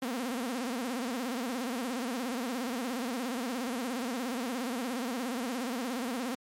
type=tone with vibrato; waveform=sawtooth; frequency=246.9 Hz; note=B3; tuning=in tune; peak=-28 dBFS; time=0.02-6.35 s; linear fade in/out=5 ms; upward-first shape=sine; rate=17 Hz; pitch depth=150 cents each way; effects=MP3 64 kbps